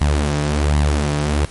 sawtooth tone with flanger, 73.5 Hz, D2, 2 cents sharp, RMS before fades -17 dBFS, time 0.01-1.45 s, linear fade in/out 0 ms, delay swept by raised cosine 1 to 6.4 ms, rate 1.3 Hz, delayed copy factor +0.6, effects pink hiss -39 dBFS RMS until 1.5 s + MP3 48 kbps

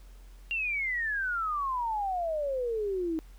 sine exponential sweep, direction down, 2794 to 312 Hz, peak -28 dBFS, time 0.51-3.19 s, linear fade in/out 0 ms, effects added 44 Hz sine -47 dBFS peak until 3.38 s + pink hiss -62 dBFS RMS until 3.38 s

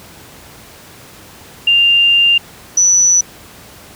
sine tone pair in turn, 2794 / 5941 Hz, F7 / F#8, 0 / +6 cents, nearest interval octave + minor second, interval 1306 cents, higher second, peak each -7 dBFS, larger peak neither, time 1.67-2.38 / 2.77-3.21 s, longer first, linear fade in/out 5 ms, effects pink hiss -38 dBFS RMS until 3.95 s + high-pass 60 Hz 12 dB/octave

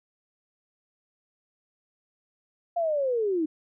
sine linear sweep, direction down, 701 to 299.9 Hz, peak -23 dBFS, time 2.76-3.46 s, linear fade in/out 10 ms, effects none

